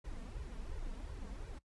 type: noise with flanger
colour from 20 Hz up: brown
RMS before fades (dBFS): -44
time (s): 0.04-1.59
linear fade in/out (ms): 10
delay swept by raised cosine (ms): 2 to 4.5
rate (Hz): 2.8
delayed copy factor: +0.9
effects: noise-tail reverb RT60 0.1 s tail -19 dB re dry + resampled to 24000 Hz